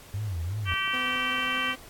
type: tone with vibrato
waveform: sine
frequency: 93.9 Hz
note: F#2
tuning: 26 cents sharp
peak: -28 dBFS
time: 0.14-0.74 s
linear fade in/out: 0 ms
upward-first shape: sine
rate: 2.8 Hz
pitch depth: 240 cents each way
type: harmonic tone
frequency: 386.9 Hz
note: G4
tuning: 23 cents flat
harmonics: 3 / 4 / 5 / 6 / 7 / 8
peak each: -32 / -33 / -34 / -33 / -33 / -32 dBFS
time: 0.65-1.76 s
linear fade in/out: 50 ms
type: clicks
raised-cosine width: 1 ms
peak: -31 dBFS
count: 4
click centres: 0.72 / 0.877 / 1.159 / 1.385 s
type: tone with pitch glide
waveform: sawtooth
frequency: 253 to 256.2 Hz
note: B3 to C4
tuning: +42 to -36 cents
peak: -33 dBFS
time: 0.93-1.76 s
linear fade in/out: 10 ms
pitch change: +22 cents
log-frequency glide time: 1.16-1.59 s
effects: pink hiss -49 dBFS RMS until 1.89 s + AAC 64 kbps